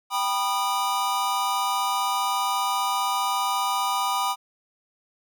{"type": "chord", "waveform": "square", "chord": "G augmented", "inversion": "none", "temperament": "just", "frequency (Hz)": [784, 980, 1225], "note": ["G5", "B5", "D#6"], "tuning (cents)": [0, -14, -27], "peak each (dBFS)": [-29, -27, -28], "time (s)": [0.1, 4.36], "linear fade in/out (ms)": 50, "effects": []}